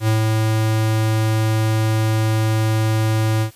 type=tone with ADSR envelope; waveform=square; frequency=109.9 Hz; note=A2; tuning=2 cents flat; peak=-14 dBFS; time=0-3.51 s; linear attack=78 ms; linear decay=120 ms; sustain=-2 dB; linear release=92 ms; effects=white hiss -48 dBFS RMS until 3.55 s + resampled to 32000 Hz